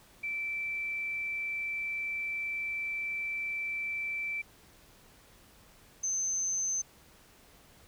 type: tone pair in turn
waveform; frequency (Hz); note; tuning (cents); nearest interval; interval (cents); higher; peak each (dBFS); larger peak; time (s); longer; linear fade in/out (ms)
sine; 2331 / 6209; D7 / G8; -14 / -17; octave + perfect fourth; 1697; second; -32 / -29; second; 0.23-4.42 / 6.03-6.82; first; 10
effects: pink hiss -59 dBFS RMS until 7.87 s